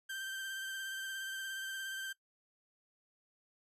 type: tone with vibrato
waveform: 30% pulse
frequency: 1564 Hz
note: G6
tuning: 4 cents flat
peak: -37 dBFS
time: 0.09-2.13 s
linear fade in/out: 10 ms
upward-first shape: triangle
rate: 17 Hz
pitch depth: 25 cents each way
effects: noise-tail reverb RT60 0.1 s tail -19 dB re dry + resampled to 32000 Hz